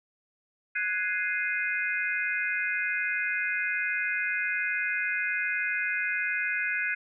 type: chord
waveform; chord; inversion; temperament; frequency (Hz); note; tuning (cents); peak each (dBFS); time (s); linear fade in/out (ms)
sine; Ab dominant seventh; third; equal; 1480 / 1661.2 / 2093 / 2489; Gb6 / Ab6 / C7 / Eb7; 0 / 0 / 0 / 0; -32; 0.75-6.95; 10
effects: none